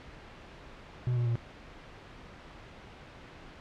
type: tone with pitch steps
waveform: triangle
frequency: 123.47 / 120.44 / 117.49 Hz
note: B2 / B2 / A#2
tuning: 0 / -43 / +14 cents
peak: -24 dBFS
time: 1.07-1.355 s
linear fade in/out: 0 ms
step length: 95 ms
effects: pink hiss -49 dBFS RMS until 3.6 s + low-pass 3000 Hz 12 dB/octave